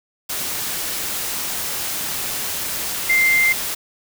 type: tone in noise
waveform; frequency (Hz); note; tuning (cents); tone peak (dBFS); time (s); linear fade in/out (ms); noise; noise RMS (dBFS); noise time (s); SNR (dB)
sine; 2093; C7; 0; -13; 3.09-3.53; 10; white; -25; 0.29-3.75; +9
effects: none